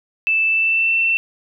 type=tone with pitch glide; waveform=sine; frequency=2640 to 2688 Hz; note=E7 to E7; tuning=+2 to +33 cents; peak=-14 dBFS; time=0.27-1.17 s; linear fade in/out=0 ms; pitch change=+31 cents; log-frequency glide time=0.46-0.99 s; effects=none